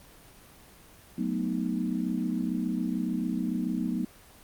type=chord; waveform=sine; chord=B dominant seventh; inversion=second; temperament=equal; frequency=185 / 220 / 246.9 / 311.1 Hz; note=F#3 / A3 / B3 / D#4; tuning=0 / 0 / 0 / 0 cents; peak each=-32 / -33 / -31 / -34 dBFS; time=1.18-4.05 s; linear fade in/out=5 ms; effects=pink hiss -53 dBFS RMS until 4.43 s + Opus 24 kbps